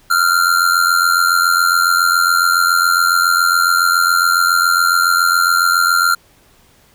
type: tone with amplitude modulation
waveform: square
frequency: 1388 Hz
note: F6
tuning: 11 cents flat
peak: -8 dBFS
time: 0.1-6.15 s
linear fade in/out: 10 ms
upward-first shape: sine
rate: 87.2 Hz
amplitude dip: 75%
effects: pink hiss -51 dBFS RMS until 6.94 s